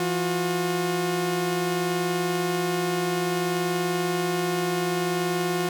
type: tone pair together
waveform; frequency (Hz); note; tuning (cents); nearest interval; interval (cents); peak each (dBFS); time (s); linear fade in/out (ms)
sawtooth; 169.7 / 360; F3 / F#4; -49 / -47; octave + minor second; 1302; -24 / -21; 0-5.69; 2
effects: none